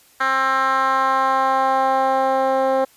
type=tone with band-pass filter sweep; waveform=10% pulse; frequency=265.5 Hz; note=C4; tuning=25 cents sharp; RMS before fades=-18 dBFS; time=0.2-2.85 s; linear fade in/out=10 ms; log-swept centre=1500 to 550 Hz; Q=2.1; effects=white hiss -53 dBFS RMS until 2.96 s + resampled to 32000 Hz